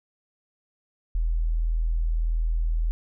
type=tone; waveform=sine; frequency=40.79 Hz; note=E1; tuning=17 cents flat; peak=-21 dBFS; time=1.15-2.91 s; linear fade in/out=0 ms; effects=none